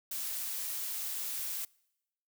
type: noise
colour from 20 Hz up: blue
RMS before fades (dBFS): -37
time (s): 0.11-1.65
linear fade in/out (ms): 5
effects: noise-tail reverb RT60 0.9 s tail -26 dB re dry